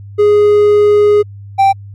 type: tone pair in turn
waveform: triangle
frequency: 415.3 / 782.2 Hz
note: G#4 / G5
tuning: 0 / -4 cents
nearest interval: major seventh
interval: 1096 cents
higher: second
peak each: -3 dBFS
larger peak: neither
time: 0.18-1.23 / 1.58-1.73 s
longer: first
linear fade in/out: 20 ms
effects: added 100 Hz sine -28 dBFS peak until 1.94 s + MP3 64 kbps